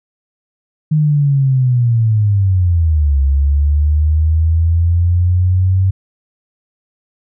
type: linear two-way sweep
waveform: sine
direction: down then up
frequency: 155.56 to 68 to 95.4 Hz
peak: -9 dBFS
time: 0.91-5.91 s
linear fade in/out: 10 ms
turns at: 3.2 s
effects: none